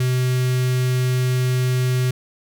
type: tone with notch filter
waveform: square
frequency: 127 Hz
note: B2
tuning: 49 cents sharp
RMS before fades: -19 dBFS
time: 0-2.11 s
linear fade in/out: 5 ms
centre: 790 Hz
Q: 0.73
effects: none